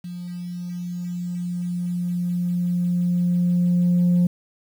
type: tone with level ramp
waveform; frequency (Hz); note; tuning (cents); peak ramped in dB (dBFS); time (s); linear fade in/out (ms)
sine; 176.5; F3; +19; -30 to -12; 0.04-4.27; 5
effects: tanh soft clip ceiling -13 dBFS + 8-bit